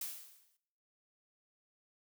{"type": "noise with exponential decay", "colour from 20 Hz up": "blue", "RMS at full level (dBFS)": -38, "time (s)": [0.01, 0.57], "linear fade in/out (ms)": 5, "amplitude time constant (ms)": 120, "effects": ["noise-tail reverb RT60 0.7 s tail -18 dB re dry"]}